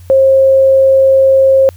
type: tone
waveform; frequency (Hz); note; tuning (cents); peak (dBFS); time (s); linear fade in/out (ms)
sine; 535; C5; +38; -4; 0.1-1.69; 0
effects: added 90 Hz sine -32 dBFS peak until 1.76 s + white hiss -47 dBFS RMS until 1.76 s